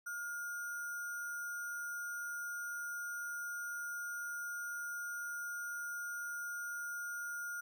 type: tone with sample-and-hold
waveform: sine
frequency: 1424 Hz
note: F6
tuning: 33 cents sharp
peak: -39 dBFS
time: 0.06-7.61 s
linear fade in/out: 10 ms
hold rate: 7350 Hz
effects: none